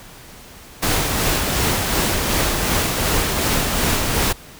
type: noise with tremolo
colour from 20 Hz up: pink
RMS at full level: -18 dBFS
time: 0.82-4.33 s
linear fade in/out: 10 ms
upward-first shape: sine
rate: 2.7 Hz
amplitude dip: 30%
effects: pink hiss -41 dBFS RMS until 4.59 s